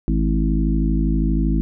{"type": "harmonic tone with a mistuned harmonic", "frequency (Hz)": 52.6, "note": "G#1", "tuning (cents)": 23, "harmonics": [1, 3, 4, 5, 6], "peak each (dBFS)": [-18, -23, -24, -25, -26], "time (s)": [0.08, 1.61], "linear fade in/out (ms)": 0, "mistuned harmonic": 6, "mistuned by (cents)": 47, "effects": []}